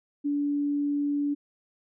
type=tone; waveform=sine; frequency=288.3 Hz; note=D4; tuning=32 cents flat; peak=-24 dBFS; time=0.24-1.35 s; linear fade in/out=20 ms; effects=none